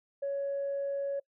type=tone; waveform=sine; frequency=558 Hz; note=C#5; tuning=11 cents sharp; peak=-29 dBFS; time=0.22-1.2 s; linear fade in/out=10 ms; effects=noise-tail reverb RT60 0.1 s tail -24 dB re dry + tanh soft clip ceiling -27 dBFS